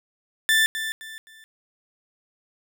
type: tone with echo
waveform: 30% pulse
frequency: 1769 Hz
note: A6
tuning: 9 cents sharp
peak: -14 dBFS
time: 0.49-0.66 s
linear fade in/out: 0 ms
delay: 260 ms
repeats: 3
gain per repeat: -10 dB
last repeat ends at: 1.44 s
effects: none